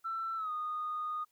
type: tone with pitch glide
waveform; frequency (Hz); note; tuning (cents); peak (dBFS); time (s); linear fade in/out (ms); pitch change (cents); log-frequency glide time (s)
sine; 1337 to 1233.1; E6 to D#6; +24 to -16; -33; 0.04-1.25; 20; -140; 0.36-0.51
effects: tanh soft clip ceiling -29 dBFS + white hiss -75 dBFS RMS until 1.31 s